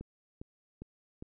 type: click train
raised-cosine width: 3 ms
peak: -30 dBFS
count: 4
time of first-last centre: 0.01-1.225 s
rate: 2.47 Hz
effects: none